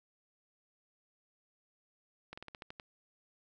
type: slowing click train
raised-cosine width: 0.3 ms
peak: -29 dBFS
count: 8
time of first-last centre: 2.33-2.798 s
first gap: 45 ms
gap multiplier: 1.13
effects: none